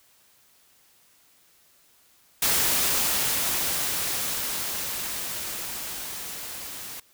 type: noise with level ramp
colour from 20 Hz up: white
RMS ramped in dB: -22 to -38 dBFS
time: 2.42-7 s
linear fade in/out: 5 ms
effects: white hiss -60 dBFS RMS until 7.13 s